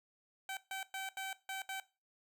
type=tone bursts at uneven times; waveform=15% pulse; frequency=770 Hz; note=G5; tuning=31 cents flat; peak=-33 dBFS; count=6; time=0.49-0.57 / 0.71-0.83 / 0.94-1.09 / 1.17-1.33 / 1.49-1.62 / 1.69-1.8 s; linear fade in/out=2 ms; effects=noise-tail reverb RT60 0.3 s tail -18 dB re dry